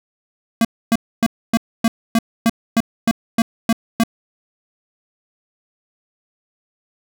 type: tone bursts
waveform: square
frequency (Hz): 228.1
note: A#3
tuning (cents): -37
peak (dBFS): -12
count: 12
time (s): 0.61-4.036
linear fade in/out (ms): 2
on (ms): 38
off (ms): 270
effects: none